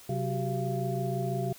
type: tone cluster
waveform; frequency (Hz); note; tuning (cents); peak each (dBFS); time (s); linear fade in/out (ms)
sine; 131.5 / 186.8 / 368.6 / 394.6 / 685; C3 / F#3 / F#4 / G4 / F5; +9 / +17 / -7 / +11 / -34; -31 / -36 / -37 / -37 / -35; 0.09-1.53; 5
effects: white hiss -52 dBFS RMS until 1.58 s